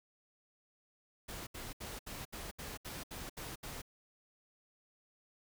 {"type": "noise bursts", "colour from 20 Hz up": "pink", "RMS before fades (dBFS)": -45, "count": 10, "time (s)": [1.28, 3.819], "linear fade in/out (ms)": 10, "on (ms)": 190, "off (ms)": 71, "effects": []}